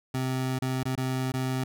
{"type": "tone with dropouts", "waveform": "25% pulse", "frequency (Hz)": 130, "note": "C3", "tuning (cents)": -11, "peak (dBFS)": -23, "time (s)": [0.14, 1.64], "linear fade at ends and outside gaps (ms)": 5, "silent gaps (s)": [[0.589, 0.62], [0.833, 0.854], [0.955, 0.976], [1.32, 1.338]], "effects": []}